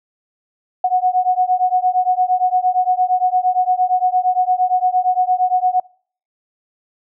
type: beating tone pair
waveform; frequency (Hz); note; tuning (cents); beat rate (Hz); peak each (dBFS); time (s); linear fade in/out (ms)
sine; 730 / 738.7; F#5 / F#5; -24 / -3; 8.7; -16; 0.84-5.8; 5
effects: noise-tail reverb RT60 0.5 s tail -25 dB re dry